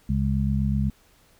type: harmonic tone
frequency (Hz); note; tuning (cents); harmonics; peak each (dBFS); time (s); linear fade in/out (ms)
68; C#2; -33; 1 / 2 / 3; -25 / -25 / -25; 0.09-0.9; 5
effects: pink hiss -59 dBFS RMS until 1.39 s